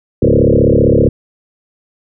sine tone with frequency modulation, 294.9 Hz, D4, 7 cents sharp, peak -6 dBFS, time 0.22-1.09 s, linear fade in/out 5 ms, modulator 35.4 Hz, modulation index 6.5, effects none

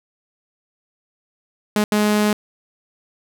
sawtooth tone bursts at uneven times, 210 Hz, G#3, 19 cents sharp, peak -11 dBFS, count 2, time 1.76-1.84 / 1.92-2.33 s, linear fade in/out 2 ms, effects none

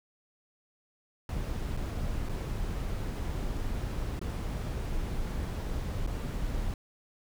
brown noise with dropouts, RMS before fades -33 dBFS, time 1.29-6.74 s, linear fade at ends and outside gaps 2 ms, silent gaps 1.768-1.772 / 2.289-2.293 / 4.193-4.214 / 6.065-6.073 s, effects none

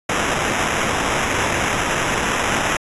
blue noise with sample-and-hold, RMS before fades -20 dBFS, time 0.09-2.77 s, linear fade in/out 5 ms, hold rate 4410 Hz, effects resampled to 24000 Hz

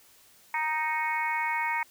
harmonic tone with a mistuned harmonic, 311.1 Hz, D#4, in tune, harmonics 3 / 4 / 5 / 6 / 7 / 8, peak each -29 / -41 / -41 / -34 / -31 / -43 dBFS, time 0.54-1.83 s, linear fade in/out 2 ms, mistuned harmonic 7, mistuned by +19 cents, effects white hiss -58 dBFS RMS until 1.9 s

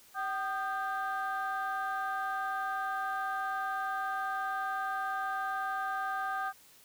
sine tone cluster, 768 / 1223 / 1577 Hz, G5 / D#6 / G6, -36 / -30 / +10 cents, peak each -34 / -35 / -36 dBFS, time 0.14-6.53 s, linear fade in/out 50 ms, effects tanh soft clip ceiling -26 dBFS + white hiss -59 dBFS RMS until 6.84 s

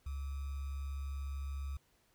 sine tone with sample-and-hold, 69.3 Hz, C#2, in tune, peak -37 dBFS, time 0.06-1.77 s, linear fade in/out 5 ms, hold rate 1225 Hz, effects pink hiss -72 dBFS RMS until 2.14 s

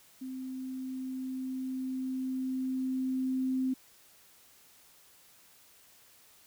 sine tone with level ramp, 260 Hz, C4, 11 cents flat, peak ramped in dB -37 to -27 dBFS, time 0.21-3.74 s, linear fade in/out 10 ms, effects white hiss -60 dBFS RMS until 6.46 s

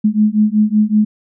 sine beating tone pair, 210 / 215.3 Hz, G#3 / A3, +19 / -37 cents, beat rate 5.3 Hz, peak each -13 dBFS, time 0.04-1.05 s, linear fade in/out 10 ms, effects none

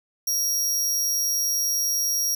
sawtooth tone, 5650 Hz, F8, 19 cents sharp, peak -19 dBFS, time 0.27-2.35 s, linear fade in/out 5 ms, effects none

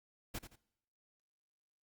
pink noise with echo, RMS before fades -41 dBFS, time 0.34-0.39 s, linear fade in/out 10 ms, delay 85 ms, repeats 2, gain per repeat -10 dB, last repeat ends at 0.56 s, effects noise-tail reverb RT60 0.9 s tail -24 dB re dry + Opus 48 kbps

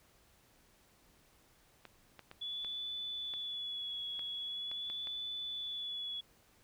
clicks, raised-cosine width 0.3 ms, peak -33 dBFS, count 9, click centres 1.853 / 2.193 / 2.314 / 2.647 / 3.338 / 4.193 / 4.715 / 4.9 / 5.072 s
sine tone with vibrato, 3419 Hz, G#7, 50 cents sharp, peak -38 dBFS, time 2.41-6.21 s, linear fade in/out 10 ms, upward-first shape sine, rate 0.43 Hz, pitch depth 32 cents each way
effects pink hiss -67 dBFS RMS until 6.63 s

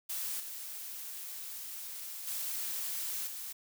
blue noise with level steps, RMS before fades -37 / -43 / -37 / -42 dBFS, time 0.09-3.53 s, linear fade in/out 10 ms, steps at 0.4 / 2.27 / 3.27 s, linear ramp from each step 2 ms, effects none

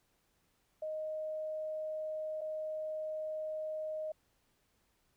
sine tone with dropouts, 622.3 Hz, D#5, in tune, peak -36 dBFS, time 0.82-4.12 s, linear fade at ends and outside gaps 5 ms, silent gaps 2.41-2.414 s, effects pink hiss -75 dBFS RMS until 5.16 s

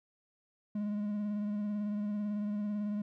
triangle tone with vibrato, 207.7 Hz, G#3, in tune, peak -30 dBFS, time 0.75-3.02 s, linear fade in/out 5 ms, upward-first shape sine, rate 18 Hz, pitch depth 27 cents each way, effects none

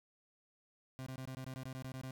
30% pulse tone bursts, 130.81 Hz, C3, in tune, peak -40 dBFS, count 12, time 0.99-2.109 s, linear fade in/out 0 ms, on 74 ms, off 21 ms, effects 12-bit

